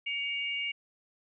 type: tone pair together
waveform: sine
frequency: 2253 / 2821 Hz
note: C#7 / F7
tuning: +28 / +17 cents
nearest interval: major third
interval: 389 cents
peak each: -33 / -34 dBFS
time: 0.06-0.72 s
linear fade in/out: 10 ms
effects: none